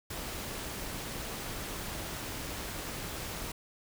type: noise with amplitude modulation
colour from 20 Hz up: pink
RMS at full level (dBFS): -37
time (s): 0.1-3.52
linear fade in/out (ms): 5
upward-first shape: sine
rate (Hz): 230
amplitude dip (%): 45
effects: none